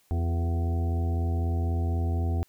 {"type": "harmonic tone with a mistuned harmonic", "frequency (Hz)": 84, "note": "E2", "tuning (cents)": 33, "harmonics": [1, 2, 3, 4, 5, 6, 8, 9], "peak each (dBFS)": [-24, -40, -37, -40, -43, -50, -44, -42], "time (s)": [0.11, 2.43], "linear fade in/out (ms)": 0, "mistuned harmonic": 4, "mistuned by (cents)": 38, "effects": ["white hiss -65 dBFS RMS until 2.48 s"]}